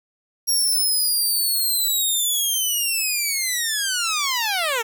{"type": "linear sweep", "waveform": "10% pulse", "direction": "down", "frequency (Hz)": [5620, 432], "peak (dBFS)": -12, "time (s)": [0.47, 4.83], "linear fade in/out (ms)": 20, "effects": ["9-bit"]}